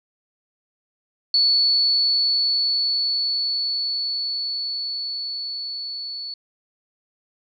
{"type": "tone with level ramp", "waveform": "sine", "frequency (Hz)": 4435, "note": "C#8", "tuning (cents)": 0, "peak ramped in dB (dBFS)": [-14, -29], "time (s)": [1.34, 6.34], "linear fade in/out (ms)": 2, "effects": []}